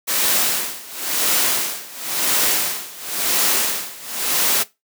white noise with tremolo, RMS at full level -17 dBFS, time 0.07-4.64 s, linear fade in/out 20 ms, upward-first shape sine, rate 0.96 Hz, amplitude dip 90%, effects noise-tail reverb RT60 0.2 s tail -18 dB re dry + high-pass 200 Hz 12 dB/octave

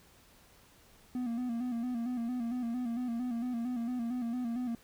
triangle tone with vibrato, 240.8 Hz, B3, 44 cents flat, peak -30 dBFS, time 1.15-4.75 s, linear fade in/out 2 ms, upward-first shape square, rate 4.4 Hz, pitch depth 63 cents each way, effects pink hiss -61 dBFS RMS until 4.83 s

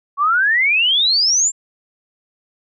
sine exponential sweep, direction up, 1099 to 7490 Hz, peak -12 dBFS, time 0.17-1.52 s, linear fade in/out 50 ms, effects none

